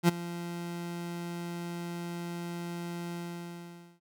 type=tone with ADSR envelope; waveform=30% pulse; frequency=172.4 Hz; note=F3; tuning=22 cents flat; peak=-15 dBFS; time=0.03-4 s; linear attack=54 ms; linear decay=16 ms; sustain=-18 dB; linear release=860 ms; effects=none